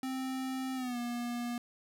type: tone with pitch glide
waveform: square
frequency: 261.6 to 239.9 Hz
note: C4 to A#3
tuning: 0 to +50 cents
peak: -35 dBFS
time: 0.03-1.58 s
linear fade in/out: 2 ms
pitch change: -150 cents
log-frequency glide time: 0.75-0.98 s
effects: none